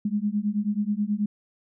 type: beating tone pair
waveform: sine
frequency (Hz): 203.1 / 212.4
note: G#3 / G#3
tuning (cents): -38 / +39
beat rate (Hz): 9.3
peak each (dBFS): -26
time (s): 0.05-1.26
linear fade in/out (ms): 5
effects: none